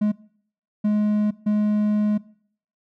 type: tone bursts at uneven times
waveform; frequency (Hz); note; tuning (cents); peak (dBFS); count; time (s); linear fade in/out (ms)
triangle; 210.1; G#3; +20; -15; 3; 0.01-0.12 / 0.84-1.31 / 1.46-2.18; 10
effects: noise-tail reverb RT60 0.6 s tail -21 dB re dry